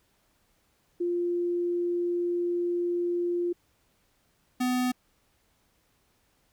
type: tone pair in turn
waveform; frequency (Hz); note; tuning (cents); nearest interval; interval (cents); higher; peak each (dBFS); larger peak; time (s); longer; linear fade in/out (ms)
sine / square; 349.2 / 250.8; F4 / B3; 0 / +27; tritone; 573; first; -25; neither; 1-3.53 / 4.6-4.92; first; 10
effects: pink hiss -69 dBFS RMS until 6.52 s